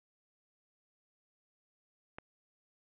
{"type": "click", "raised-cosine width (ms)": 0.5, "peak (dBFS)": -28, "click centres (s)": 2.185, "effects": ["resampled to 8000 Hz"]}